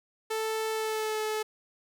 sawtooth tone with pitch glide, 440.2 to 431.6 Hz, A4 to A4, +1 to -33 cents, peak -25 dBFS, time 0.3-1.43 s, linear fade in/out 10 ms, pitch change -34 cents, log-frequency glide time 0.72-1.2 s, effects none

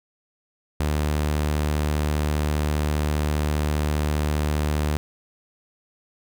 sawtooth tone, 75 Hz, D2, 37 cents sharp, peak -17 dBFS, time 0.8-4.97 s, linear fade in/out 0 ms, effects none

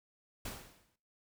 pink noise with exponential decay, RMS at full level -40 dBFS, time 0.45-0.96 s, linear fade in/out 5 ms, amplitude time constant 110 ms, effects noise-tail reverb RT60 0.4 s tail -18 dB re dry

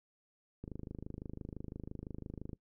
click train, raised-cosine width 3 ms, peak -30 dBFS, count 50, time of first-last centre 0.64-2.532 s, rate 25.9 Hz, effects noise-tail reverb RT60 0.1 s tail -21 dB re dry

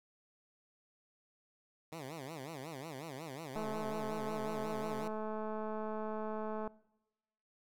10% pulse tone with vibrato, 146.83 Hz, D3, in tune, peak -35 dBFS, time 1.92-5.08 s, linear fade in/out 5 ms, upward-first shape sine, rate 5.5 Hz, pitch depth 230 cents each way
click train, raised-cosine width 1 ms, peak -28 dBFS, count 674, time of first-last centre 3.56-6.676 s, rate 216 Hz
effects noise-tail reverb RT60 1.0 s tail -22 dB re dry

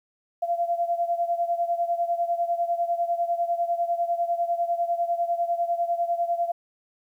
sine beating tone pair, 685 / 695 Hz, F5 / F5, -34 / -9 cents, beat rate 10 Hz, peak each -24 / -28 dBFS, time 0.42-6.52 s, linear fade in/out 10 ms, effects 10-bit

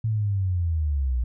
sine linear sweep, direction down, 112.9 to 58.2 Hz, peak -21 dBFS, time 0.04-1.24 s, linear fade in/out 5 ms, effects none

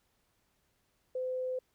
sine tone, 511 Hz, C5, 41 cents flat, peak -32 dBFS, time 1.15-1.59 s, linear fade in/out 5 ms, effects pink hiss -75 dBFS RMS until 1.74 s

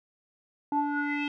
square tone with low-pass filter sweep, 290 Hz, D4, 22 cents flat, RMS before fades -29 dBFS, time 0.72-1.28 s, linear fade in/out 2 ms, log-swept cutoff 760 to 3000 Hz, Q 6.6, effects none

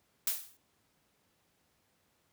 blue noise with exponential decay, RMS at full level -28 dBFS, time 0.27-0.57 s, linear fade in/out 2 ms, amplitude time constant 65 ms, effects pink hiss -73 dBFS RMS until 2.32 s + high-pass 80 Hz 12 dB/octave

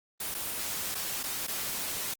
white noise with dropouts, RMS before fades -34 dBFS, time 0.2-2.14 s, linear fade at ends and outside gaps 5 ms, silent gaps 0.343-0.347 / 0.946-0.951 / 1.231-1.237 / 1.469-1.48 s, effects Opus 24 kbps

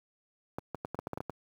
clicks, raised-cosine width 1 ms, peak -21 dBFS, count 10, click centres 0.585 / 0.747 / 0.849 / 0.946 / 0.99 / 1.071 / 1.133 / 1.175 / 1.205 / 1.297 s, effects high-pass 80 Hz 12 dB/octave + 9-bit

